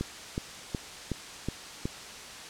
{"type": "click train", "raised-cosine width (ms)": 3, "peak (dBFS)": -17, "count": 6, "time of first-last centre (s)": [0.01, 1.855], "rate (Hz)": 2.71, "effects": ["white hiss -43 dBFS RMS until 2.49 s", "low-pass 7000 Hz 12 dB/octave"]}